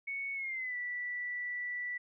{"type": "tone with pitch glide", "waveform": "sine", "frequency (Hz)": [2217, 1963.7], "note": ["C#7", "B6"], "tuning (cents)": [0, -10], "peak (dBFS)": -35, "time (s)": [0.07, 1.98], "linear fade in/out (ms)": 10, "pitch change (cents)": -210, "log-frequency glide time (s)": [0.34, 0.76], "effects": []}